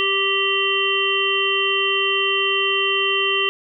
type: harmonic tone with a mistuned harmonic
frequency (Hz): 392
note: G4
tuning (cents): 0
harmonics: 1 / 3 / 5 / 7 / 8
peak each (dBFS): -24 / -25 / -27 / -21 / -22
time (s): 0-3.49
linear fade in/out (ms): 0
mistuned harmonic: 8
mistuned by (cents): -19
effects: none